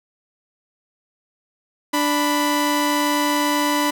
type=tone pair together; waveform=sawtooth; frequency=293.7 / 989.1 Hz; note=D4 / B5; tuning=0 / +2 cents; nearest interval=octave + major sixth; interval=2102 cents; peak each=-16 / -17 dBFS; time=1.93-3.91 s; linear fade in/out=10 ms; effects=none